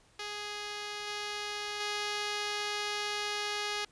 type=tone with level steps; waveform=5% pulse; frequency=415.3 Hz; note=G#4; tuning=in tune; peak=-26 / -24 / -21 dBFS; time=0.19-3.85 s; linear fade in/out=5 ms; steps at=1.07 / 1.8 s; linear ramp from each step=5 ms; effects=pink hiss -64 dBFS RMS until 3.91 s + resampled to 22050 Hz